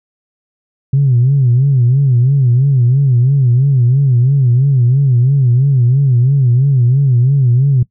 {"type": "tone with vibrato", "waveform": "sine", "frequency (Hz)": 130, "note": "C3", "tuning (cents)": -11, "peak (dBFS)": -6, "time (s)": [0.93, 7.83], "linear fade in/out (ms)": 5, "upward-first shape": "sine", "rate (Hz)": 3, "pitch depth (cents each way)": 150, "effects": ["noise-tail reverb RT60 0.1 s tail -20 dB re dry", "tanh soft clip ceiling -3 dBFS"]}